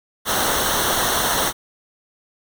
pink noise with comb filter, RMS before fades -20 dBFS, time 0.25-1.53 s, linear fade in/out 50 ms, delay 0.41 ms, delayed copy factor -0.75, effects none

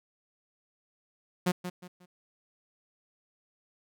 sawtooth tone with echo, 179.5 Hz, F3, 48 cents sharp, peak -20 dBFS, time 1.46-1.52 s, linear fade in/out 10 ms, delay 180 ms, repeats 3, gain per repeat -10 dB, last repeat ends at 2.06 s, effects none

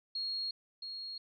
sine tone with echo, 4286 Hz, C8, 41 cents sharp, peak -34 dBFS, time 0.15-0.51 s, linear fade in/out 5 ms, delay 670 ms, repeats 1, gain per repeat -6 dB, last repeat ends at 1.18 s, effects none

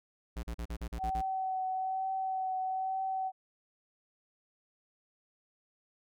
square tone bursts, 58 Hz, A#1, 8 cents flat, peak -36 dBFS, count 8, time 0.36-1.216 s, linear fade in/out 10 ms, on 72 ms, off 40 ms
sine tone with vibrato, 758 Hz, F#5, 42 cents sharp, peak -31 dBFS, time 0.98-3.32 s, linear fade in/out 50 ms, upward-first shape triangle, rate 1.1 Hz, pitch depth 18 cents each way
effects none

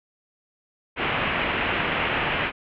white low-pass noise, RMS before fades -25 dBFS, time 0.96-2.52 s, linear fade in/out 50 ms, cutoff 2900 Hz, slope 48 dB/octave, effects none

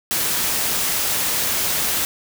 white noise, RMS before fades -21 dBFS, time 0.11-2.05 s, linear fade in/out 0 ms, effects none

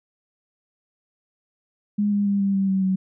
sine tone with pitch steps, 206.4 / 203.3 / 200.3 / 197.31 / 194.37 / 191.47 / 188.61 Hz, G#3 / G#3 / G3 / G3 / G3 / G3 / F#3, -10 / -37 / +38 / +12 / -14 / -40 / +33 cents, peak -18 dBFS, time 1.98-2.96 s, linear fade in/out 10 ms, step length 140 ms, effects none

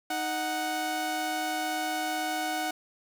sawtooth tone pair together, 311.1 / 739.9 Hz, D#4 / F#5, 0 / 0 cents, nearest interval octave + minor third, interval 1500 cents, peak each -31 / -26 dBFS, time 0.1-2.71 s, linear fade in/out 5 ms, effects none

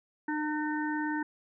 harmonic tone, 303 Hz, D#4, 46 cents flat, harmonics 1 / 3 / 5 / 6, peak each -31 / -36 / -38 / -39 dBFS, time 0.28-1.23 s, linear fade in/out 5 ms, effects none

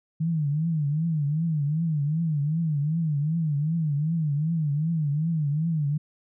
sine tone with vibrato, 154.5 Hz, D#3, 12 cents flat, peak -22 dBFS, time 0.2-5.98 s, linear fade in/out 10 ms, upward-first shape triangle, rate 2.6 Hz, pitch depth 170 cents each way, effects none

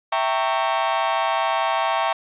40% pulse chord, E diminished seventh, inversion none, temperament equal with one note detuned, 659.3 / 784 / 917.4 / 1108.7 Hz, E5 / G5 / Bb5 / Db6, 0 / 0 / -28 / 0 cents, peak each -24 dBFS, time 0.12-2.13 s, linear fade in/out 5 ms, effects resampled to 8000 Hz + 9-bit

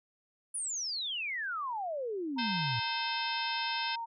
sine exponential sweep, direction down, 10070 to 110 Hz, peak -33 dBFS, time 0.54-2.8 s, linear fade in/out 10 ms
sine tone with vibrato, 924 Hz, A#5, 16 cents flat, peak -35 dBFS, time 2.36-4.06 s, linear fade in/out 20 ms, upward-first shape sine, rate 10 Hz, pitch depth 9 cents each way
harmonic tone, 520 Hz, C5, 11 cents flat, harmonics 3 / 4 / 5 / 6 / 7 / 8 / 9 / 10, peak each -40 / -44 / -39 / -41 / -40 / -44 / -48 / -41 dBFS, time 2.38-3.96 s, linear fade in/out 10 ms
effects none

